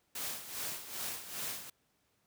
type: noise with tremolo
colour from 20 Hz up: white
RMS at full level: -38 dBFS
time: 0.15-1.7 s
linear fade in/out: 5 ms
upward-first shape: sine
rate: 2.5 Hz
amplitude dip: 70%
effects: pink hiss -75 dBFS RMS until 2.26 s + high-pass 80 Hz 12 dB/octave